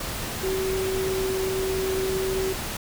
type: tone in noise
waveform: sine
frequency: 380 Hz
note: F#4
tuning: 46 cents sharp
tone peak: -24 dBFS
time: 0.43-2.53 s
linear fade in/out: 5 ms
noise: pink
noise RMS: -31 dBFS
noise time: 0-2.77 s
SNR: +4 dB
effects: none